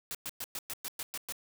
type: noise bursts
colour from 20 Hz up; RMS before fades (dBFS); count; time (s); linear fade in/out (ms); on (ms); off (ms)
white; -38; 9; 0.11-1.323; 0; 37; 110
effects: none